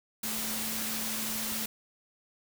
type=tone in noise; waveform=sine; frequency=220 Hz; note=A3; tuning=in tune; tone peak=-40 dBFS; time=0.23-1.66 s; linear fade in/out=5 ms; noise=white; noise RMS=-34 dBFS; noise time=0.23-1.66 s; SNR=-9 dB; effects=none